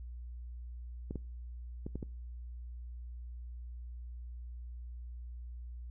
clicks, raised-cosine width 3 ms, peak -26 dBFS, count 5, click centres 1.109 / 1.157 / 1.865 / 1.956 / 2.028 s, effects noise-tail reverb RT60 0.4 s tail -24 dB re dry + added 60 Hz sine -42 dBFS peak until 5.9 s

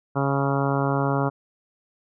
harmonic tone, 138.59 Hz, C#3, in tune, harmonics 1 / 2 / 3 / 4 / 5 / 6 / 7 / 8 / 9 / 10, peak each -24 / -27 / -29 / -30 / -31 / -32 / -32 / -33 / -34 / -34 dBFS, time 0.15-1.3 s, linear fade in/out 20 ms, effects none

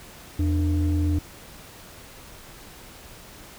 sine tone pair together, 83.3 / 296.8 Hz, E2 / D4, +19 / +18 cents, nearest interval octave + minor seventh, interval 2199 cents, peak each -19 / -24 dBFS, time 0.39-1.19 s, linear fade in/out 5 ms, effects tanh soft clip ceiling -16 dBFS + pink hiss -45 dBFS RMS until 3.58 s

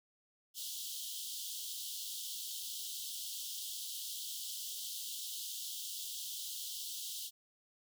pink high-pass noise, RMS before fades -43 dBFS, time 0.54-7.31 s, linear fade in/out 50 ms, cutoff 3000 Hz, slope 96 dB/octave, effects none

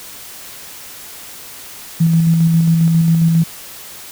sine tone with tremolo, 164.81 Hz, E3, in tune, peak -8 dBFS, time 2-3.44 s, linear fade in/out 10 ms, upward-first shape square, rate 7.4 Hz, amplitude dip 25%, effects white hiss -34 dBFS RMS until 4.11 s

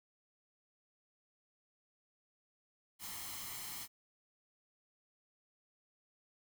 white noise with comb filter, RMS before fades -45 dBFS, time 2.99-3.88 s, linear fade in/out 50 ms, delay 0.96 ms, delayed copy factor +0.6, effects none

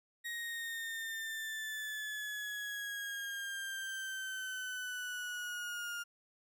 35% pulse exponential sweep, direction down, 1886 to 1411 Hz, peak -37 dBFS, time 0.24-6.04 s, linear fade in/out 20 ms, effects none

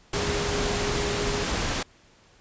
sine tone in noise, 410 Hz, G#4, 22 cents flat, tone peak -30 dBFS, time 0.14-1.44 s, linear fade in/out 5 ms, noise pink, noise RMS -27 dBFS, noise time 0.13-1.83 s, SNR -6 dB, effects pink hiss -57 dBFS RMS until 2.4 s + resampled to 16000 Hz

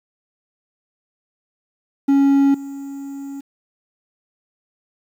triangle tone with level steps, 277.2 Hz, C#4, in tune, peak -9 / -26 dBFS, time 2.08-3.41 s, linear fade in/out 10 ms, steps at 2.54 s, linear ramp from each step 5 ms, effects 8-bit

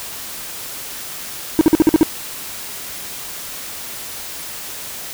triangle tone bursts, 316.3 Hz, D#4, 29 cents sharp, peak -4 dBFS, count 7, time 1.59-2.031 s, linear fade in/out 0 ms, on 21 ms, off 49 ms, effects white hiss -30 dBFS RMS until 5.13 s

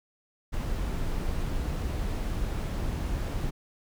brown noise, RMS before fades -30 dBFS, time 0.52-3.51 s, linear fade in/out 20 ms, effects none

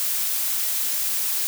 blue noise, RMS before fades -24 dBFS, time 0-1.47 s, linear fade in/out 0 ms, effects none

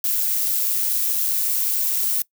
violet noise with amplitude modulation, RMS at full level -20 dBFS, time 0.04-2.22 s, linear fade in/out 2 ms, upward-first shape sine, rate 105 Hz, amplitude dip 30%, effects noise-tail reverb RT60 0.1 s tail -21 dB re dry

